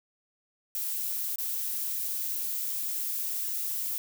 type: noise with dropouts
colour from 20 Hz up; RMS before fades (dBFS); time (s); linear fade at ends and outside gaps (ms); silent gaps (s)
violet; -32; 0.75-3.98; 1; 1.358-1.384
effects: none